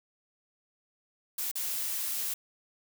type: noise with dropouts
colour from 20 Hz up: blue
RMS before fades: -33 dBFS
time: 1.38-2.34 s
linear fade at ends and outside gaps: 5 ms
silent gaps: 1.515-1.554 s
effects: none